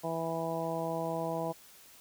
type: harmonic tone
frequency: 164.3 Hz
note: E3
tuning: 5 cents flat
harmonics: 1 / 2 / 3 / 4 / 5 / 6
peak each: -39 / -40 / -38 / -36 / -40 / -41 dBFS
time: 0.03-1.53 s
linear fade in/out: 20 ms
effects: white hiss -56 dBFS RMS until 2 s